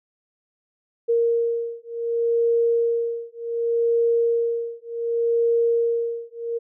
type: beating tone pair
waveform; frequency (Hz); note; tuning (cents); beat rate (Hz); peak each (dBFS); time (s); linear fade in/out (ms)
sine; 465.6 / 466.27; A#4 / A#4; -2 / 0; 0.67; -22; 1.08-6.59; 20
effects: none